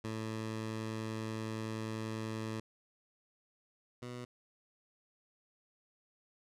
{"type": "tone pair in turn", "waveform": "15% pulse", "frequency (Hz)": [110.4, 122.71], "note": ["A2", "B2"], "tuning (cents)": [6, -11], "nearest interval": "major second", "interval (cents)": 183, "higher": "second", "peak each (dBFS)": [-31, -36], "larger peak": "first", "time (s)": [[0.04, 2.6], [4.02, 4.25]], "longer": "first", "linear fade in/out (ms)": 5, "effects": ["low-pass 9000 Hz 12 dB/octave"]}